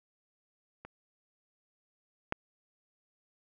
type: clicks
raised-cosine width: 0.5 ms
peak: -30 / -15 dBFS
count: 2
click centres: 0.85 / 2.324 s
effects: none